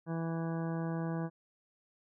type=harmonic tone; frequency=164.81 Hz; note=E3; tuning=in tune; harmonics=1 / 2 / 3 / 4 / 5 / 6 / 7 / 9 / 10; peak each=-34 / -40 / -44 / -46 / -48 / -50 / -51 / -53 / -54 dBFS; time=0.06-1.3 s; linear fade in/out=50 ms; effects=none